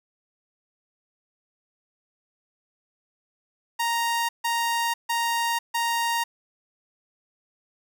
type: tone bursts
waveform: sawtooth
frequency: 932.3 Hz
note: A#5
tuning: in tune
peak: -19 dBFS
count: 4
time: 3.79-6.24 s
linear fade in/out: 10 ms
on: 500 ms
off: 150 ms
effects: none